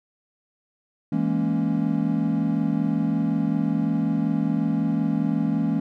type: chord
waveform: triangle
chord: A# half-diminished seventh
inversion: second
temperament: equal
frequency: 164.81 / 207.7 / 233.1 / 277.2 Hz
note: E3 / G#3 / A#3 / C#4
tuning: 0 / 0 / 0 / 0 cents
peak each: -24 dBFS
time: 1.12-5.8 s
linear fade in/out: 5 ms
effects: none